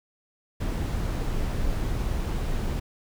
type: noise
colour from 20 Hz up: brown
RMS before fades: -27 dBFS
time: 0.6-2.8 s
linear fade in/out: 10 ms
effects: none